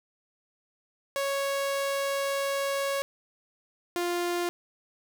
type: tone pair in turn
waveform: sawtooth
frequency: 554 / 349.7 Hz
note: C#5 / F4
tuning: -1 / +2 cents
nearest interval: minor sixth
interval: 797 cents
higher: first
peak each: -23 dBFS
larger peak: neither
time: 1.16-3.02 / 3.96-4.49 s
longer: first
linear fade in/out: 0 ms
effects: none